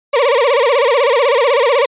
35% pulse tone with vibrato, 517 Hz, C5, 21 cents flat, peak -8 dBFS, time 0.13-1.86 s, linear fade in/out 10 ms, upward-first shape sine, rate 16 Hz, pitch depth 210 cents each way, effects resampled to 8000 Hz

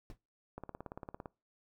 brown noise with exponential decay, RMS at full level -41 dBFS, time 0.1-0.18 s, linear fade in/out 1 ms, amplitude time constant 17 ms
click train, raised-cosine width 1 ms, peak -29 dBFS, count 13, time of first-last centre 0.58-1.258 s, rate 17.7 Hz
effects noise-tail reverb RT60 0.3 s tail -24 dB re dry

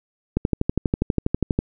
click train, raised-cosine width 3 ms, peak -6 dBFS, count 16, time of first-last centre 0.37-1.59 s, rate 12.3 Hz, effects none

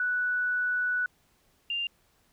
sine tone pair in turn, 1480 / 2794 Hz, F#6 / F7, 0 / 0 cents, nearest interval major seventh, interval 1100 cents, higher second, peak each -25 / -28 dBFS, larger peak first, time 0-1.06 / 1.7-1.87 s, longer first, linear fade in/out 2 ms, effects pink hiss -67 dBFS RMS until 2.32 s

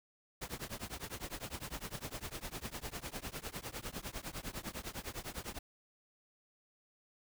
pink noise with tremolo, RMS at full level -40 dBFS, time 0.41-5.59 s, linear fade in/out 10 ms, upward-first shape triangle, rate 9.9 Hz, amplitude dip 100%, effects none

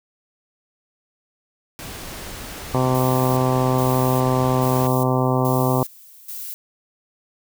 pink noise, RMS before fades -34 dBFS, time 1.79-4.87 s, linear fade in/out 0 ms
harmonic tone, 128.6 Hz, C3, 30 cents flat, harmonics 1 / 2 / 3 / 4 / 5 / 6 / 7 / 8 / 9, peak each -20 / -23 / -25 / -26 / -27 / -28 / -28 / -29 / -30 dBFS, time 2.74-5.83 s, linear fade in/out 2 ms
violet noise with tremolo, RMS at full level -32 dBFS, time 2.95-6.54 s, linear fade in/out 0 ms, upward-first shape square, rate 1.2 Hz, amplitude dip 80%
effects none

